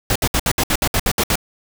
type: noise bursts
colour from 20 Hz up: pink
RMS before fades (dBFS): -17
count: 11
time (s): 0.1-1.356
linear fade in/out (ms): 2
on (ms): 56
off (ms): 64
effects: none